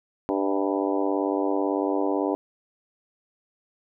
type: harmonic tone with a mistuned harmonic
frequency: 98 Hz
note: G2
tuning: in tune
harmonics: 3 / 4 / 5 / 6 / 7 / 8 / 9 / 10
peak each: -26 / -28 / -30 / -32 / -33 / -34 / -35 / -36 dBFS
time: 0.29-2.35 s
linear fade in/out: 0 ms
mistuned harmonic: 7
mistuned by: -40 cents
effects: none